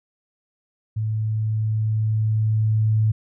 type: tone with level ramp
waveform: sine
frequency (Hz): 109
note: A2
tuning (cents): -16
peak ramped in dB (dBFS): -21 to -15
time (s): 0.96-3.12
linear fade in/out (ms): 10
effects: none